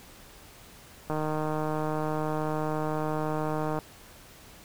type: click train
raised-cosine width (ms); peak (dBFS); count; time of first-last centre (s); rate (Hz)
1; -17; 415; 1.1-3.788; 154
effects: pink hiss -51 dBFS RMS until 4.64 s